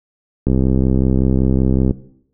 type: click train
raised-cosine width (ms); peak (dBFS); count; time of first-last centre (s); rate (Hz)
3; -3; 95; 0.47-1.91; 65.3
effects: noise-tail reverb RT60 0.7 s tail -17 dB re dry